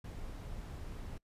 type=noise; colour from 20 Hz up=brown; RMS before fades=-44 dBFS; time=0.04-1.18 s; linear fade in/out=5 ms; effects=noise-tail reverb RT60 0.1 s tail -23 dB re dry + resampled to 32000 Hz